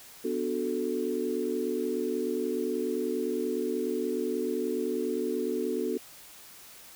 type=chord; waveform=sine; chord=B minor seventh; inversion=none; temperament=equal; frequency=246.9 / 293.7 / 370 / 440 Hz; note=B3 / D4 / F#4 / A4; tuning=0 / 0 / 0 / 0 cents; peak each=-34 / -35 / -32 / -32 dBFS; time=0.24-5.98 s; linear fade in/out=10 ms; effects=white hiss -50 dBFS RMS until 6.95 s